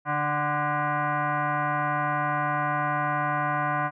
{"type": "tone with frequency modulation", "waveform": "sine", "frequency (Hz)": 146.83, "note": "D3", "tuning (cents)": 0, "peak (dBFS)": -23, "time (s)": [0.05, 3.91], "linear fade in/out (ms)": 50, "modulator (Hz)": 444, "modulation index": 3.3, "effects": []}